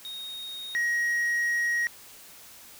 triangle tone pair in turn, 3729 / 1891.1 Hz, A#7 / A#6, 0 / +24 cents, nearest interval octave, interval 1176 cents, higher first, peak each -34 / -22 dBFS, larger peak second, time 0.05-0.75 / 0.75-1.87 s, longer second, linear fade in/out 0 ms, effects white hiss -49 dBFS RMS until 2.79 s

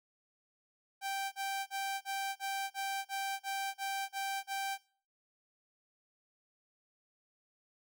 sawtooth tone bursts, 783 Hz, G5, 2 cents flat, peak -31 dBFS, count 11, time 1.01-4.78 s, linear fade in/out 50 ms, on 310 ms, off 36 ms, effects noise-tail reverb RT60 0.4 s tail -19 dB re dry

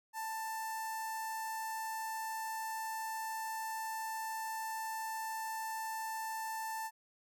sawtooth tone with notch filter, 887 Hz, A5, 14 cents sharp, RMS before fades -40 dBFS, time 0.13-6.91 s, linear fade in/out 50 ms, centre 3300 Hz, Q 0.81, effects none

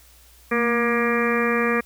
harmonic tone with a mistuned harmonic, 237 Hz, A#3, 29 cents sharp, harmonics 1 / 2 / 3 / 4 / 5 / 6 / 7 / 8 / 9 / 10, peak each -24 / -23 / -35 / -37 / -26 / -37 / -28 / -28 / -34 / -29 dBFS, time 0.51-1.81 s, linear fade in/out 10 ms, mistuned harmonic 1, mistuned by -45 cents, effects added 60 Hz sine -52 dBFS peak until 1.85 s + white hiss -53 dBFS RMS until 1.85 s

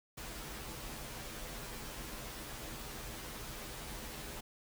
pink noise with comb filter, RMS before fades -45 dBFS, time 0.17-4.41 s, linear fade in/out 10 ms, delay 11 ms, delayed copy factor -0.9, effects none

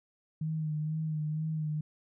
sine tone with vibrato, 155.2 Hz, D#3, 4 cents flat, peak -30 dBFS, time 0.41-1.81 s, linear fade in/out 5 ms, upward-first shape sine, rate 2.1 Hz, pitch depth 35 cents each way, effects none

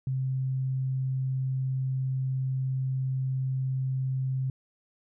sine tone, 131.5 Hz, C3, 9 cents sharp, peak -26 dBFS, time 0.07-4.5 s, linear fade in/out 2 ms, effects none

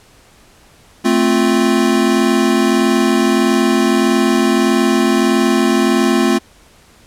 square chord, F major, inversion first, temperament equal, 220 / 261.6 / 349.2 Hz, A3 / C4 / F4, 0 / 0 / 0 cents, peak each -16 dBFS, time 1.04-6.39 s, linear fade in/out 20 ms, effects pink hiss -47 dBFS RMS until 7.06 s + low-pass 11000 Hz 12 dB/octave

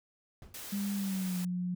brown noise with exponential decay, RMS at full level -44 dBFS, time 0.42-0.69 s, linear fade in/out 1 ms, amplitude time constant 57 ms
white noise, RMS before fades -44 dBFS, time 0.54-1.45 s, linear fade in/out 5 ms
sine tone with pitch glide, 201.3 to 179.34 Hz, G3 to F3, +46 to +46 cents, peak -31 dBFS, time 0.72-1.75 s, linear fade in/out 10 ms, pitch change -200 cents, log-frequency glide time 0.94-1.39 s
effects none

